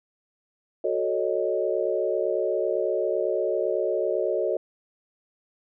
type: chord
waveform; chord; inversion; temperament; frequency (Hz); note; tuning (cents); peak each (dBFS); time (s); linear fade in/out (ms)
sine; D# half-diminished seventh; first; equal; 370 / 440 / 554.4 / 622.3; F#4 / A4 / C#5 / D#5; 0 / 0 / 0 / 0; -28; 0.84-4.57; 5
effects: none